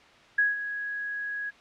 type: tone with ADSR envelope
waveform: sine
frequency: 1663 Hz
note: G#6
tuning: 2 cents sharp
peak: -18 dBFS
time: 0.38-1.51 s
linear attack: 7 ms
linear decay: 170 ms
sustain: -12 dB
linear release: 23 ms
effects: white hiss -54 dBFS RMS until 1.6 s + low-pass 3000 Hz 12 dB/octave